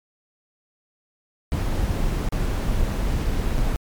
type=noise with dropouts; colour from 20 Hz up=brown; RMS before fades=-22 dBFS; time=1.52-3.76 s; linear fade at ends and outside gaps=0 ms; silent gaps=2.288-2.324 / 3.582-3.588 s; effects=MP3 96 kbps